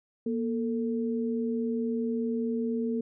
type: tone pair together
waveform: sine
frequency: 236.2 / 445.9 Hz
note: A#3 / A4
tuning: +23 / +23 cents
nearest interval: major seventh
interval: 1100 cents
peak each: -28 / -32 dBFS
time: 0.26-3.01 s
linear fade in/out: 5 ms
effects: none